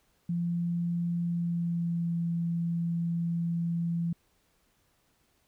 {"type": "tone with pitch glide", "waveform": "sine", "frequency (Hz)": [171.8, 169.14], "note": ["F3", "E3"], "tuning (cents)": [-28, 45], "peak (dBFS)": -27, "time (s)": [0.29, 4.13], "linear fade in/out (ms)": 5, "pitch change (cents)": -27, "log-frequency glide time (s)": [1.21, 2.17], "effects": ["pink hiss -70 dBFS RMS until 5.47 s"]}